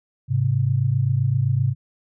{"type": "tone pair together", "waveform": "sine", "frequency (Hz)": [105.86, 133.6], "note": ["G#2", "C3"], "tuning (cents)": [34, 36], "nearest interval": "major third", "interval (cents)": 402, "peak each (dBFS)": [-21, -19], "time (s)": [0.28, 1.75], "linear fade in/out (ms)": 50, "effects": []}